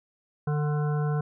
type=harmonic tone with a mistuned harmonic; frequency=149.2 Hz; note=D3; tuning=28 cents sharp; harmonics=1 / 3 / 5 / 7 / 9 / 10; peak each=-24 / -34 / -38 / -41 / -43 / -44 dBFS; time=0.47-1.21 s; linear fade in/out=5 ms; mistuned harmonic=5; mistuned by=-22 cents; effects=none